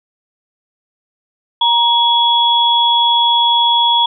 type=tone pair together; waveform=sine; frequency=942 / 3360 Hz; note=A#5 / G#7; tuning=+18 / +19 cents; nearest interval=octave + minor seventh; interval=2201 cents; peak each=-12 dBFS; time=1.61-4.06 s; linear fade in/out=5 ms; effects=none